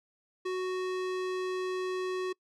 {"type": "tone with low-pass filter", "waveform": "square", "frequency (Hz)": 370, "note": "F#4", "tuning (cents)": 0, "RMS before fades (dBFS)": -33, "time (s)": [0.45, 2.33], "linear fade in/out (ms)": 10, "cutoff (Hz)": 6000, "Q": 0.52, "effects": ["noise-tail reverb RT60 0.1 s tail -25 dB re dry"]}